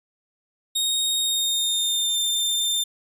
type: tone with pitch glide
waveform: sawtooth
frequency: 3729 to 3592 Hz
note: A#7 to A7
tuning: 0 to +35 cents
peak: -18 dBFS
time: 0.75-2.84 s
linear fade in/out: 10 ms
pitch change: -65 cents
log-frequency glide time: 1.19-2.18 s
effects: resampled to 32000 Hz